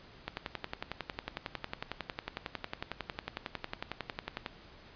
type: click train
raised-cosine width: 0.3 ms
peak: -19 dBFS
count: 47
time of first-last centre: 0.28-4.462 s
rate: 11 Hz
effects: pink hiss -55 dBFS RMS until 4.95 s + resampled to 11025 Hz